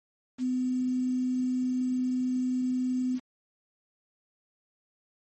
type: tone with quantisation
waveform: sine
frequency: 253.3 Hz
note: B3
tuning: 44 cents sharp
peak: -25 dBFS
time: 0.38-3.2 s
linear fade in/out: 50 ms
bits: 8
effects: MP3 32 kbps